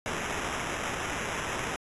white noise with sample-and-hold, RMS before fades -33 dBFS, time 0.06-1.76 s, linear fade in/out 0 ms, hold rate 4410 Hz, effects resampled to 24000 Hz

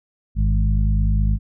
harmonic tone with a mistuned harmonic, 51.91 Hz, G#1, in tune, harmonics 1 / 2 / 3 / 4, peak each -16 / -22 / -26 / -28 dBFS, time 0.35-1.39 s, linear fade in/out 50 ms, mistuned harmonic 2, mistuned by -37 cents, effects none

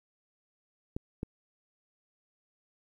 clicks, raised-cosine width 3 ms, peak -21 dBFS, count 2, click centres 0.965 / 1.231 s, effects 10-bit

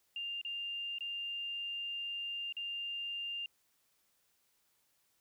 sine tone with dropouts, 2798 Hz, F7, 3 cents sharp, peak -37 dBFS, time 0.16-3.46 s, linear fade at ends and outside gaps 2 ms, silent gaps 0.414-0.449 / 0.985-1.007 / 2.525-2.567 s, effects white hiss -75 dBFS RMS until 5.2 s

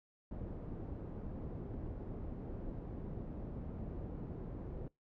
pink low-pass noise, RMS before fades -44 dBFS, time 0.31-4.88 s, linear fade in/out 2 ms, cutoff 420 Hz, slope 12 dB/octave, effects noise-tail reverb RT60 0.2 s tail -23 dB re dry

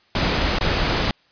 pink noise with dropouts, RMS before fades -20 dBFS, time 0.15-1.11 s, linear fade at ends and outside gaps 2 ms, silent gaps 0.587-0.609 s, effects white hiss -58 dBFS RMS until 1.31 s + resampled to 11025 Hz

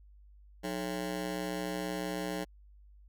20% pulse ring-modulated tone, 244.6 Hz, B3, 16 cents flat, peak -26 dBFS, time 0.63-2.45 s, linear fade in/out 20 ms, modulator 63.1 Hz, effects added 50 Hz sine -54 dBFS peak until 3.08 s

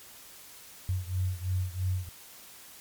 sine beating tone pair, 91 / 94 Hz, F#2 / F#2, -28 / +28 cents, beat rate 3 Hz, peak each -30 / -32 dBFS, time 0.89-2.09 s, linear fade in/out 0 ms, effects white hiss -50 dBFS RMS until 2.8 s + MP3 96 kbps

